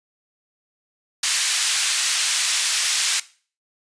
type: band-pass noise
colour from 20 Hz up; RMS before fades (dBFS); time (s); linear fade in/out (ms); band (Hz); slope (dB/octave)
white; -21; 1.23-3.2; 5; 1800 to 8300; 12
effects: noise-tail reverb RT60 0.4 s tail -18 dB re dry + resampled to 22050 Hz